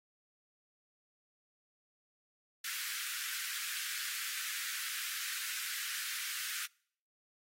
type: high-pass noise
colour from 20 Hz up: pink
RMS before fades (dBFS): -40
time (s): 2.64-6.66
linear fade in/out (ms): 5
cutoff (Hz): 1400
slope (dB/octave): 48
effects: noise-tail reverb RT60 0.6 s tail -26 dB re dry + AAC 48 kbps